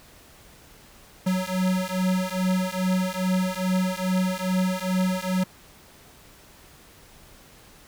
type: beating tone pair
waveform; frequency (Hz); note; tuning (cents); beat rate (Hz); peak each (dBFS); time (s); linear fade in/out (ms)
square; 184.2 / 186.6; F#3 / F#3; -7 / +15; 2.4; -26; 1.26-5.44; 10
effects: pink hiss -51 dBFS RMS until 7.87 s